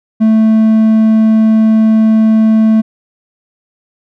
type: tone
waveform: triangle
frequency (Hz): 220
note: A3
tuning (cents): 0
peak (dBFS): -3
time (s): 0.2-2.82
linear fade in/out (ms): 20
effects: none